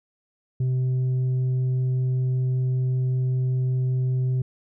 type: tone with tanh clipping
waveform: sine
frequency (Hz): 128.2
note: C3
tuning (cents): -35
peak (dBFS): -21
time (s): 0.6-4.42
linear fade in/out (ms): 5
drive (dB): 3
effects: none